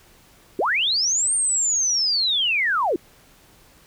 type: linear two-way sweep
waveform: sine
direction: up then down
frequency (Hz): 296.1 to 8850 to 296.1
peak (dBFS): -18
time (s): 0.59-2.96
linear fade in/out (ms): 2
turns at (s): 1.34
effects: pink hiss -53 dBFS RMS until 3.86 s